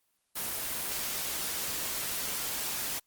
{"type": "noise", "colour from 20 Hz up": "white", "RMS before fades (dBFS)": -34, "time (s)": [0.35, 3], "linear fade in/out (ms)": 20, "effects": ["white hiss -75 dBFS RMS until 3.06 s", "Opus 24 kbps"]}